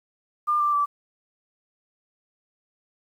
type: tone with pitch steps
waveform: sine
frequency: 1200 / 1180.1 / 1160.5 Hz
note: D6 / D6 / D6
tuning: +37 / +8 / -21 cents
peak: -19 dBFS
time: 0.47-0.86 s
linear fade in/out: 20 ms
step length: 130 ms
effects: 9-bit